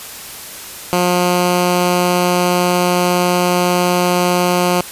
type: tone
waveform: 10% pulse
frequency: 178.3 Hz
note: F3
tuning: 36 cents sharp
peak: -4 dBFS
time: 0.93-4.81 s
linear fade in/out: 0 ms
effects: white hiss -31 dBFS RMS until 4.91 s + resampled to 32000 Hz